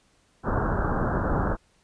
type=low-pass noise; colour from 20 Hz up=pink; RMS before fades=-25 dBFS; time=0.43-1.57 s; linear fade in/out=50 ms; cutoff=1600 Hz; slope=96 dB/octave; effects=pink hiss -64 dBFS RMS until 1.83 s + resampled to 22050 Hz